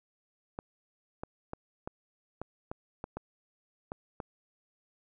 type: clicks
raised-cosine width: 1 ms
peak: -23 dBFS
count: 10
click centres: 0.589 / 1.235 / 1.534 / 1.875 / 2.416 / 2.715 / 3.041 / 3.17 / 3.919 / 4.202 s
effects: none